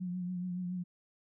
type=tone with vibrato; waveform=sine; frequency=180 Hz; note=F#3; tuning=47 cents flat; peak=-34 dBFS; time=0-0.84 s; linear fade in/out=20 ms; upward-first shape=triangle; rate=7.1 Hz; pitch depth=44 cents each way; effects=none